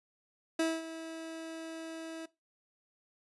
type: tone with ADSR envelope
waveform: 30% pulse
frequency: 324.8 Hz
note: E4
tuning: 26 cents flat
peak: -24 dBFS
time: 0.59-2.26 s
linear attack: 6 ms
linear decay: 220 ms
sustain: -14 dB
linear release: 8 ms
effects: noise-tail reverb RT60 0.2 s tail -18 dB re dry + resampled to 24000 Hz

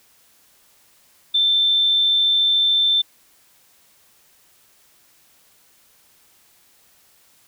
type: tone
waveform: sine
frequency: 3553 Hz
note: A7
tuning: 16 cents sharp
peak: -14 dBFS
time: 1.34-3.02 s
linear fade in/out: 10 ms
effects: white hiss -56 dBFS RMS until 7.47 s

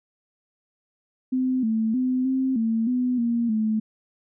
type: tone with pitch steps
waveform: sine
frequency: 257.2 / 221.8 / 255.2 / 262.7 / 225.2 / 250.1 / 234.6 / 217.7 Hz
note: C4 / A3 / C4 / C4 / A3 / B3 / A#3 / A3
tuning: -30 / +14 / -43 / +7 / +40 / +22 / +11 / -18 cents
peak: -20 dBFS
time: 1.32-3.8 s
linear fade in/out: 10 ms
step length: 310 ms
effects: none

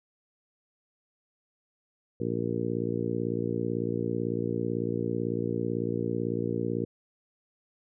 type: harmonic tone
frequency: 58 Hz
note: A#1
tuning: 8 cents flat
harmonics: 2 / 3 / 4 / 5 / 6 / 7 / 8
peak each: -35 / -35 / -35 / -35 / -35 / -35 / -35 dBFS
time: 2.2-6.85 s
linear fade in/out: 5 ms
effects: none

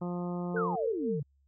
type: harmonic tone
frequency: 176.4 Hz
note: F3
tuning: 18 cents sharp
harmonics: 1 / 2 / 3 / 4 / 5 / 6 / 7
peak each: -33 / -39 / -43 / -45 / -47 / -49 / -50 dBFS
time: 0.01-0.76 s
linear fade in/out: 10 ms
type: tone with tremolo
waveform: sine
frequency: 451.4 Hz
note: A4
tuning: 44 cents sharp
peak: -29 dBFS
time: 0.54-1.2 s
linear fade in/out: 5 ms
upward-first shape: sine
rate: 4 Hz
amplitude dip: 75%
type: exponential sweep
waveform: sine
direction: down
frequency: 1570 to 131.6 Hz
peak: -31 dBFS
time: 0.56-1.23 s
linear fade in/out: 10 ms
effects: added 69 Hz sine -65 dBFS peak until 1.47 s

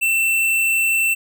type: tone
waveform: square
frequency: 2682 Hz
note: E7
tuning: 29 cents sharp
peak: -16 dBFS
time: 0.01-1.15 s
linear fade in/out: 20 ms
effects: none

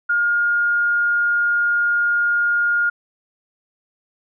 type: tone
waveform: sine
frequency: 1420 Hz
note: F6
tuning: 28 cents sharp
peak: -15 dBFS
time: 0.09-2.9 s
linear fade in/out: 10 ms
effects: none

